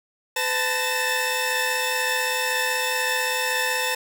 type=tone cluster; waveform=sawtooth; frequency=505 / 883 / 1764 / 1840 / 2624 Hz; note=B4 / A5 / A6 / A#6 / E7; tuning=+39 / +6 / +4 / -23 / -9 cents; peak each=-25 dBFS; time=0.36-3.95 s; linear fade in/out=5 ms; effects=none